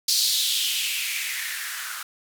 violet noise with band-pass filter sweep, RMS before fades -26 dBFS, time 0.08-2.03 s, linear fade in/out 5 ms, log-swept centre 4600 to 1300 Hz, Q 4, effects none

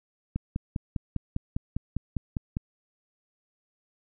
click train, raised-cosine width 5 ms, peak -16 dBFS, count 12, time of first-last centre 0.36-2.569 s, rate 4.98 Hz, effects none

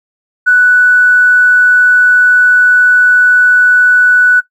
triangle tone with tanh clipping, 1483 Hz, F#6, 4 cents sharp, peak -3 dBFS, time 0.46-4.41 s, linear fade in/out 20 ms, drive 3 dB, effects noise-tail reverb RT60 0.1 s tail -17 dB re dry

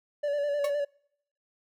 triangle tone with vibrato, 578 Hz, D5, 28 cents flat, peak -24 dBFS, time 0.23-0.85 s, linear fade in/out 10 ms, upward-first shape square, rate 9.7 Hz, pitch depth 28 cents each way
35% pulse tone with exponential decay, 554.4 Hz, C#5, in tune, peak -25 dBFS, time 0.64-0.74 s, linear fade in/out 5 ms, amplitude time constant 21 ms
effects noise-tail reverb RT60 0.7 s tail -26 dB re dry

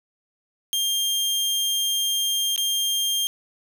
sawtooth tone with dropouts, 3200 Hz, G7, 35 cents sharp, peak -18 dBFS, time 0.73-3.27 s, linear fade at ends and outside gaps 0 ms, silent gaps 2.561-2.578 s, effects 9-bit

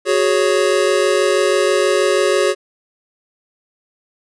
square chord, F# suspended second, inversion none, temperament just, 370 / 416.2 / 555 Hz, F#4 / G#4 / C#5, 0 / +4 / +2 cents, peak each -18 dBFS, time 0.05-2.55 s, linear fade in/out 50 ms, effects resampled to 24000 Hz

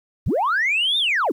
sine linear two-way sweep, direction up then down, 43.65 to 3694 to 205.9 Hz, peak -16 dBFS, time 0.26-1.32 s, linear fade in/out 10 ms, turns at 0.98 s, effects tanh soft clip ceiling -14 dBFS + 9-bit

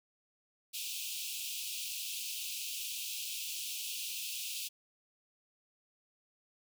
pink high-pass noise, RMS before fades -40 dBFS, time 0.73-4.69 s, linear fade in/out 20 ms, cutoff 2500 Hz, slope 96 dB/octave, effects none

